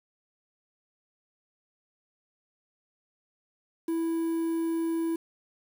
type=tone with quantisation; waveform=triangle; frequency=329.6 Hz; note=E4; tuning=in tune; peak=-24 dBFS; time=3.88-5.16 s; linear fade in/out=5 ms; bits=8; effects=none